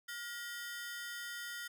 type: ring-modulated tone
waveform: sawtooth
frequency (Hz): 1661.2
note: G#6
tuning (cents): 0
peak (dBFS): -35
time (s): 0.08-1.68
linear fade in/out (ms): 10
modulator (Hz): 240
effects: none